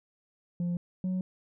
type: tone pair in turn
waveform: sine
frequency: 174.61 / 184.99 Hz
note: F3 / F#3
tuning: 0 / 0 cents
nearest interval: minor second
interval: 100 cents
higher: second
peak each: -25 dBFS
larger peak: neither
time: 0.6-0.77 / 1.04-1.21 s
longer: neither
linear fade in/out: 2 ms
effects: tanh soft clip ceiling -27 dBFS

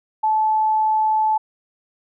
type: tone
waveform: sine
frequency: 868 Hz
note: A5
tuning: 24 cents flat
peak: -15 dBFS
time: 0.23-1.38 s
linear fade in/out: 10 ms
effects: none

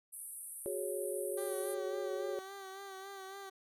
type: band-pass noise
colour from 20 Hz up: pink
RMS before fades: -47 dBFS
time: 0.12-1.75 s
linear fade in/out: 20 ms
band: 8900 to 12000 Hz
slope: 96 dB/octave
type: chord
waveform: sine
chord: F# suspended second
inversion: none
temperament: equal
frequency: 370 / 415.3 / 554.4 Hz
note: F#4 / G#4 / C#5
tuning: 0 / 0 / 0 cents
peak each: -40 dBFS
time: 0.66-2.39 s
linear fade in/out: 0 ms
type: tone with vibrato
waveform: 15% pulse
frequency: 388.4 Hz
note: G4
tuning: 16 cents flat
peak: -39 dBFS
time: 1.37-3.5 s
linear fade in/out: 10 ms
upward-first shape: sine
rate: 3.6 Hz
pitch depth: 40 cents each way
effects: none

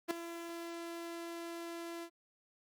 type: tone with ADSR envelope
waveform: sawtooth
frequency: 337.9 Hz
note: E4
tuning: 43 cents sharp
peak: -25 dBFS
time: 0.08-2.1 s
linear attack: 29 ms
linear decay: 3 ms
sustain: -13 dB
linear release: 73 ms
effects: Opus 24 kbps

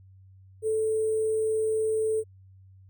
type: tone with sample-and-hold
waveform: sine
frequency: 438.2 Hz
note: A4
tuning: 7 cents flat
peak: -23 dBFS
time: 0.62-2.24 s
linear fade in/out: 50 ms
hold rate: 8820 Hz
effects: added 95 Hz sine -50 dBFS peak until 2.89 s

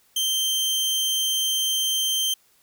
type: tone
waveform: sawtooth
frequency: 3136 Hz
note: G7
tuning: in tune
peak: -18 dBFS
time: 0.16-2.34 s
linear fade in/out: 5 ms
effects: white hiss -61 dBFS RMS until 2.62 s

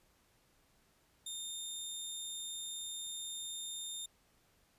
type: tone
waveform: 20% pulse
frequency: 3639 Hz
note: A#7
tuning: 42 cents flat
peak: -35 dBFS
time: 1.26-4.06 s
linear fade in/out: 5 ms
effects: pink hiss -71 dBFS RMS until 4.78 s + resampled to 32000 Hz

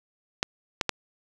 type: clicks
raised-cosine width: 0.2 ms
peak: -6 dBFS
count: 3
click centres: 0.429 / 0.812 / 0.893 s
effects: 7-bit

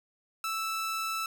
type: tone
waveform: sawtooth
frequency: 1318.5 Hz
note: E6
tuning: in tune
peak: -27 dBFS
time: 0.44-1.26 s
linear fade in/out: 2 ms
effects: none

